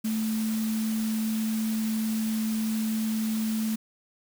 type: tone in noise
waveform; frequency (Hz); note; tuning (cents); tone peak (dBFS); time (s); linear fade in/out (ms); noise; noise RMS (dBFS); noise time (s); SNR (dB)
sine; 220; A3; 0; -25; 0.04-3.76; 10; white; -39; 0.04-3.76; +11
effects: none